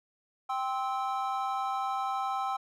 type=chord; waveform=triangle; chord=C major; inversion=second; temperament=equal with one note detuned; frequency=784 / 1046.5 / 1302.6 Hz; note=G5 / C6 / E6; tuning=0 / 0 / -21 cents; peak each=-30 / -34 / -33 dBFS; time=0.49-2.57 s; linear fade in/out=10 ms; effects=none